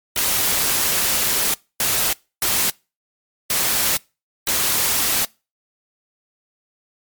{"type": "noise bursts at uneven times", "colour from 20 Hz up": "white", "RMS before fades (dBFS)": -19, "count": 5, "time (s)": [[0.16, 1.54], [1.8, 2.13], [2.42, 2.7], [3.5, 3.97], [4.47, 5.25]], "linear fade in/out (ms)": 2, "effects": ["noise-tail reverb RT60 0.3 s tail -25 dB re dry", "MP3 96 kbps"]}